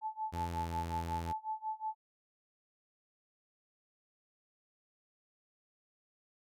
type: tone with tremolo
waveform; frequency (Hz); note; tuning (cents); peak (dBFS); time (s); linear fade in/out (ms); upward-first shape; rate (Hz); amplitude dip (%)
sine; 871; A5; -18; -33; 0.01-1.95; 50; sine; 5.5; 95
type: tone with pitch glide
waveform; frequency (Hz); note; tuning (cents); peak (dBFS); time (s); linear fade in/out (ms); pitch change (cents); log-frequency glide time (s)
sawtooth; 85.7 to 83.79; F2 to E2; -32 to +29; -34; 0.32-1.33; 20; -39; 0.5-0.56
effects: none